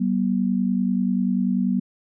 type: tone pair together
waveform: sine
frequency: 190.9 / 241.2 Hz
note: G3 / B3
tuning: -46 / -41 cents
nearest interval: major third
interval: 405 cents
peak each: -21 / -22 dBFS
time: 0-1.8 s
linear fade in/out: 10 ms
effects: none